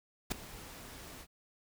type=noise with ADSR envelope; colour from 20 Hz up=pink; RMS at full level=-31 dBFS; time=0.3-1.27 s; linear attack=19 ms; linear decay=5 ms; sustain=-18 dB; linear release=59 ms; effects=none